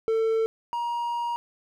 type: tone pair in turn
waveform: triangle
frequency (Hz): 447.1 / 947.4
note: A4 / A#5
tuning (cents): +28 / +28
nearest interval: octave + minor second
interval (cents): 1300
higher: second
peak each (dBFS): -19 / -24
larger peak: first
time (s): 0.08-0.46 / 0.73-1.36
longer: second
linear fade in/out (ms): 0
effects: none